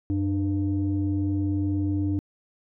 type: tone pair together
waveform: sine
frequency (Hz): 93.6 / 298.6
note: F#2 / D4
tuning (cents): +20 / +29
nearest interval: octave + minor sixth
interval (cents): 2009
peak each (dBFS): -24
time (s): 0.1-2.19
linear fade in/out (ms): 0
effects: tanh soft clip ceiling -17 dBFS